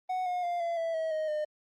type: tone with pitch steps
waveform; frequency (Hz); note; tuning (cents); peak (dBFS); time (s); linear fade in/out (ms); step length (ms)
triangle; 740 / 719.3 / 699.3 / 679.8 / 660.8 / 642.3 / 624.4 / 607; F#5 / F#5 / F5 / F5 / E5 / E5 / D#5 / D#5; 0 / -49 / +2 / -47 / +4 / -45 / +6 / -43; -27; 0.09-1.45; 10; 170
effects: Opus 32 kbps

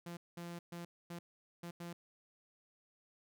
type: tone bursts at uneven times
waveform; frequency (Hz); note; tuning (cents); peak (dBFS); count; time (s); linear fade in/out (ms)
sawtooth; 172; F3; -26; -40; 6; 0.06-0.17 / 0.37-0.59 / 0.72-0.85 / 1.1-1.19 / 1.63-1.71 / 1.8-1.93; 5
effects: none

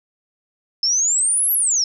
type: exponential two-way sweep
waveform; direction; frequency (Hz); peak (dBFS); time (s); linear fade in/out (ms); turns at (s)
sine; up then down; 5210 to 11820 to 5210; -15; 0.83-1.84; 2; 1.53
effects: none

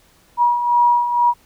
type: beating tone pair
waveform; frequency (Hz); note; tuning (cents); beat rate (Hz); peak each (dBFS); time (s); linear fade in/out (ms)
sine; 959 / 961.1; A#5 / B5; +49 / -47; 2.1; -20 / -13; 0.37-1.34; 50
effects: pink hiss -54 dBFS RMS until 1.45 s

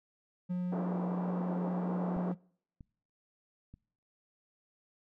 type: tone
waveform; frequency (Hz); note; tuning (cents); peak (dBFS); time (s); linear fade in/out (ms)
triangle; 179.5; F3; +48; -29; 0.49-2.35; 20
type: band-pass noise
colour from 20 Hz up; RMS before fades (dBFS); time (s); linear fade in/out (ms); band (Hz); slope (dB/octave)
pink; -40; 0.72-2.32; 2; 240 to 1000; 24
type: clicks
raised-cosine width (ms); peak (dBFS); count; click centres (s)
5; -31 / -37 / -38; 3; 2.166 / 2.808 / 3.74
effects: noise-tail reverb RT60 0.6 s tail -25 dB re dry

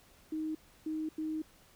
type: tone bursts at uneven times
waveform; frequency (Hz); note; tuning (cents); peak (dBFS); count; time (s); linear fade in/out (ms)
sine; 312.9; D#4; +10; -33; 3; 0.32-0.55 / 0.86-1.09 / 1.18-1.42; 5
effects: pink hiss -62 dBFS RMS until 1.75 s

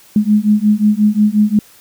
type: beating tone pair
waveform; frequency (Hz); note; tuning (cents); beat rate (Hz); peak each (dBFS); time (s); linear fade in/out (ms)
sine; 207.7 / 213.3; G#3 / G#3; 0 / +46; 5.6; -12; 0.16-1.59; 2
effects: white hiss -45 dBFS RMS until 1.8 s

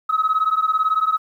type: beating tone pair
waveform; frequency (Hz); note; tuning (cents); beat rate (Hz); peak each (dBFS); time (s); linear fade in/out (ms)
sine; 1270 / 1288; D#6 / E6; +35 / -41; 18; -18; 0.09-1.18; 10
effects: tanh soft clip ceiling -11 dBFS + 9-bit

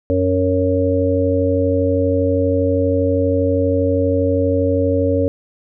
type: harmonic tone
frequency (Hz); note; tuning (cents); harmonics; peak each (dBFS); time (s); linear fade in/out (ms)
92.5; F#2; 0; 1 / 3 / 5 / 6; -19 / -19 / -19 / -19; 0.1-5.28; 0
effects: none

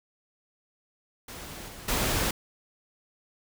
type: noise with level steps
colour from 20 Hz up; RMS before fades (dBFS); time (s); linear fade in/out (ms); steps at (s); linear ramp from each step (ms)
pink; -41 / -44 / -27; 1.28-2.31; 5; 1.68 / 1.88; 5
effects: none

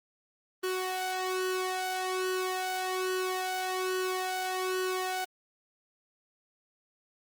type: tone with flanger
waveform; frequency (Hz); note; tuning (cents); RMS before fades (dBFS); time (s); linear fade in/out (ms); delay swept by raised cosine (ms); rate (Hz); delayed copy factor
sawtooth; 371.6; F#4; +7; -32; 0.63-5.25; 10; 0.67 to 1.33; 1.2; +0.7
effects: Opus 24 kbps

